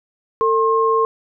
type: tone pair together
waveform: sine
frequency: 449.5 / 1069.1 Hz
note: A4 / C6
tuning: +37 / +37 cents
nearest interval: octave + minor third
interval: 1500 cents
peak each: -16 dBFS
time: 0.41-1.05 s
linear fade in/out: 0 ms
effects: none